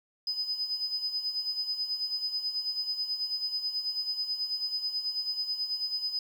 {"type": "tone with tremolo", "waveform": "sine", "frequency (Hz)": 5010, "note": "D#8", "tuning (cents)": 11, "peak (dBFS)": -27, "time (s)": [0.27, 6.19], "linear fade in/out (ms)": 2, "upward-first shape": "sine", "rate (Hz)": 9.2, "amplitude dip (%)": 65, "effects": ["9-bit"]}